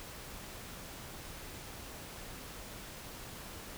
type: silence
effects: pink hiss -47 dBFS RMS until 3.77 s